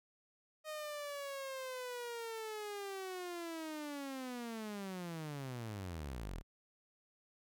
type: linear sweep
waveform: sawtooth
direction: down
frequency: 622.3 to 34.06 Hz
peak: -38 dBFS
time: 0.64-6.43 s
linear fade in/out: 50 ms
effects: none